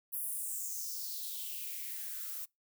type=noise with high-pass filter sweep; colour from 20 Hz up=violet; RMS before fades=-40 dBFS; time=0.12-2.46 s; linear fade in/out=20 ms; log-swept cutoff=12000 to 1100 Hz; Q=4.1; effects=noise-tail reverb RT60 0.2 s tail -26 dB re dry